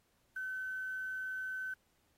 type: tone with quantisation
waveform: sine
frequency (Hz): 1523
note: F#6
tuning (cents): +50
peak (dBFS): -37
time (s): 0.36-1.74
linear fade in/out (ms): 5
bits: 10
effects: pink hiss -75 dBFS RMS until 2.17 s + AAC 48 kbps